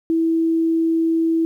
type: tone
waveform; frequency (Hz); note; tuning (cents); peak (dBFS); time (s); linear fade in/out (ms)
sine; 327.4; E4; -12; -15; 0.1-1.45; 0
effects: 9-bit